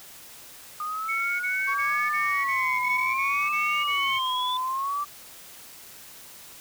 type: exponential sweep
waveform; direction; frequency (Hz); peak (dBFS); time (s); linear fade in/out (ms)
sine; up; 1217 to 3520; -28; 0.8-4.57; 2
type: tone bursts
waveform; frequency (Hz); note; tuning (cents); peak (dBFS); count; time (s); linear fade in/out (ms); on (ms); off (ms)
sine; 2220; C#7; +2; -25; 9; 1.08-4.192; 20; 320; 29
type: tone with vibrato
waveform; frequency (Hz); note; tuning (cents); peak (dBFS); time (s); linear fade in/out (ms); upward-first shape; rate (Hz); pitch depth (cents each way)
sine; 1100; C#6; -14; -25; 1.67-5.05; 20; sine; 0.63; 160
effects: tanh soft clip ceiling -16 dBFS + white hiss -46 dBFS RMS until 6.6 s